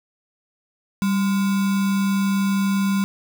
sine tone with sample-and-hold, 196 Hz, G3, in tune, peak -17 dBFS, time 1.02-3.04 s, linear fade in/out 0 ms, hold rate 1225 Hz, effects none

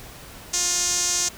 sawtooth tone with band-pass filter, 354 Hz, F4, 23 cents sharp, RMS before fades -23 dBFS, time 0.53-1.29 s, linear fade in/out 10 ms, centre 6500 Hz, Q 4.2, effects pink hiss -42 dBFS RMS until 1.37 s

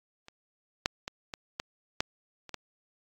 clicks, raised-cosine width 0.2 ms, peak -29 / -8 / -18 / -20 / -15 / -9 / -28 / -18 dBFS, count 8, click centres 0.284 / 0.859 / 1.079 / 1.338 / 1.599 / 2.005 / 2.493 / 2.543 s, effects AAC 48 kbps

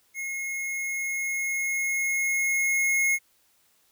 square tone with level ramp, 2162 Hz, C#7, 44 cents flat, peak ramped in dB -31 to -21 dBFS, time 0.14-3.19 s, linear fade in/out 50 ms, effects white hiss -65 dBFS RMS until 3.91 s

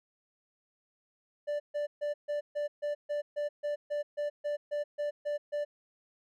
triangle tone bursts, 587.3 Hz, D5, in tune, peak -28 dBFS, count 16, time 1.47-5.65 s, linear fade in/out 20 ms, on 130 ms, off 140 ms, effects none

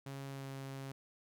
sawtooth tone with pitch glide, 137.3 to 135.64 Hz, C#3 to C#3, -16 to -37 cents, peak -39 dBFS, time 0.06-0.92 s, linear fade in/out 5 ms, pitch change -21 cents, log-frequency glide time 0.28-0.51 s, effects none

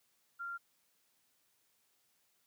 sine tone, 1387 Hz, F6, 12 cents flat, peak -39 dBFS, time 0.39-0.58 s, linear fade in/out 20 ms, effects white hiss -75 dBFS RMS until 2.46 s + high-pass 80 Hz 12 dB/octave

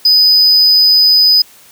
triangle tone, 4993 Hz, D#8, 5 cents sharp, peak -4 dBFS, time 0.05-1.42 s, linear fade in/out 5 ms, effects white hiss -42 dBFS RMS until 1.71 s + high-pass 60 Hz 12 dB/octave

